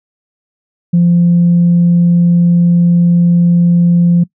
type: tone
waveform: sine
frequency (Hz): 173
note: F3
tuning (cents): -16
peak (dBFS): -4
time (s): 0.93-4.24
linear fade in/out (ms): 10
effects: noise-tail reverb RT60 0.1 s tail -22 dB re dry + tanh soft clip ceiling -2 dBFS